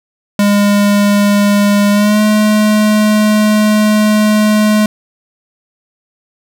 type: tone with pitch glide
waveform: square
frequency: 203.8 to 212.6 Hz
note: G#3 to G#3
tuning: -32 to +41 cents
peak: -8 dBFS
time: 0.39-4.86 s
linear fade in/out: 2 ms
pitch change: +73 cents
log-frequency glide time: 1.91-2.21 s
effects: none